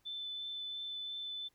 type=tone with vibrato; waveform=sine; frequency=3520 Hz; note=A7; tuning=in tune; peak=-39 dBFS; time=0.05-1.49 s; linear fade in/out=20 ms; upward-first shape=triangle; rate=2.9 Hz; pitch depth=9 cents each way; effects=pink hiss -75 dBFS RMS until 1.54 s